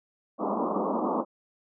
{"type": "band-pass noise", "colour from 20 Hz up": "pink", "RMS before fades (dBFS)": -28, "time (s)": [0.38, 1.25], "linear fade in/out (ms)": 50, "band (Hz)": [190, 1200], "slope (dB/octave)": 96, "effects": []}